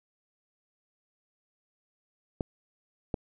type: clicks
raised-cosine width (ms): 2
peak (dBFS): -16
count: 2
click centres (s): 2.408 / 3.142
effects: none